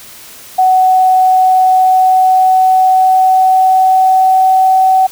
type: tone with pitch glide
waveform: sine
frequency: 747 to 756.1 Hz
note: F#5 to F#5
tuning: +16 to +37 cents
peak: -5 dBFS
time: 0.58-5.07 s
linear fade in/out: 10 ms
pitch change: +21 cents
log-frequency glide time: 1.61-4.71 s
effects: white hiss -34 dBFS RMS until 5.11 s